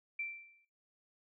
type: tone with exponential decay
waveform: sine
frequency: 2346 Hz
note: D7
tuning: 2 cents flat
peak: -34 dBFS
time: 0.19-0.65 s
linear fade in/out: 5 ms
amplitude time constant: 100 ms
effects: noise-tail reverb RT60 0.8 s tail -22 dB re dry